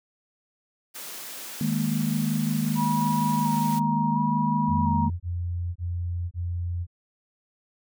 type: high-pass noise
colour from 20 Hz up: white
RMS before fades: -38 dBFS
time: 0.94-3.8 s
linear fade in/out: 20 ms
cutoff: 170 Hz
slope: 24 dB/octave
type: chord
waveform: sine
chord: D# suspended fourth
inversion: none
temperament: equal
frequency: 155.56 / 207.7 / 233.1 Hz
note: D#3 / G#3 / A#3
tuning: 0 / 0 / 0 cents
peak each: -27 dBFS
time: 1.61-5.1 s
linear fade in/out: 2 ms
type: tone with vibrato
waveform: sine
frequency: 955 Hz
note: A#5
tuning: 42 cents sharp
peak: -25 dBFS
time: 2.75-5.1 s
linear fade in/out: 50 ms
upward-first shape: square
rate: 0.71 Hz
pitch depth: 23 cents each way
type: tone bursts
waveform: sine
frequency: 87.31 Hz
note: F2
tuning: in tune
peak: -26 dBFS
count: 4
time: 4.67-6.868 s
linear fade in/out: 50 ms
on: 530 ms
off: 26 ms
effects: none